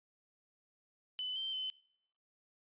sine tone with pitch steps, 3011 / 3119 / 3048 Hz, F#7 / G7 / G7, +30 / -9 / -49 cents, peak -36 dBFS, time 1.19-1.7 s, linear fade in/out 0 ms, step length 170 ms, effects noise-tail reverb RT60 0.8 s tail -25 dB re dry + resampled to 8000 Hz

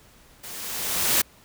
white noise with level ramp, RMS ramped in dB -39 to -19 dBFS, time 0.43-1.22 s, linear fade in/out 10 ms, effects pink hiss -54 dBFS RMS until 1.44 s

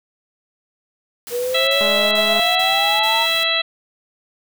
white noise bursts, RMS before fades -33 dBFS, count 5, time 1.27-3.434 s, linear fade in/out 0 ms, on 400 ms, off 41 ms
sine exponential sweep, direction up, 475.5 to 932.3 Hz, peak -19 dBFS, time 1.3-3.27 s, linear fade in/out 50 ms
harmonic tone, 659.3 Hz, E5, in tune, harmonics 1 / 2 / 3 / 4 / 5 / 6, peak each -26 / -27 / -24 / -23 / -21 / -21 dBFS, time 1.54-3.62 s, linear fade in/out 10 ms
click train, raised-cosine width 1 ms, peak -15 dBFS, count 124, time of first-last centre 1.81-2.396 s, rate 210 Hz
effects none

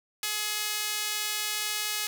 sawtooth tone with high-pass filter, 421.9 Hz, G#4, 27 cents sharp, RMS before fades -31 dBFS, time 0.23-2.07 s, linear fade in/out 2 ms, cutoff 2700 Hz, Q 0.62, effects none

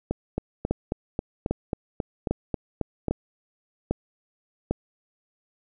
two click trains, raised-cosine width 2 ms, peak -12 / -10 dBFS, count 12 / 6, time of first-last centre 0.11-3.083 / 0.71-4.71 s, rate 3.7 / 1.25 Hz, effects none

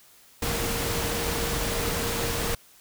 sine tone in noise, 466.2 Hz, A#4, in tune, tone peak -34 dBFS, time 0.42-2.55 s, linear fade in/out 5 ms, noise pink, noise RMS -28 dBFS, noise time 0.42-2.55 s, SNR -9 dB, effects white hiss -55 dBFS RMS until 2.8 s

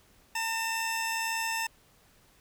20% pulse tone pair together, 906.3 / 2637 Hz, A#5 / E7, -49 / 0 cents, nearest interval octave + tritone, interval 1849 cents, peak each -26 / -30 dBFS, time 0.35-1.67 s, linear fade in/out 5 ms, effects pink hiss -62 dBFS RMS until 2.4 s

